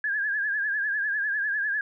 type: tone with vibrato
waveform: sine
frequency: 1661.2 Hz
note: G#6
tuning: in tune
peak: -24 dBFS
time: 0.04-1.81 s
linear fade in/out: 2 ms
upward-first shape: triangle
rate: 10 Hz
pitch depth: 98 cents each way
effects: none